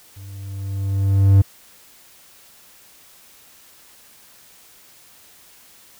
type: tone with level ramp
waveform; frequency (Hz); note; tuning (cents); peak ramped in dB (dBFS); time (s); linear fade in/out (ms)
triangle; 97.9; G2; -2; -34 to -5; 0.16-1.42; 10
effects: white hiss -49 dBFS RMS until 5.99 s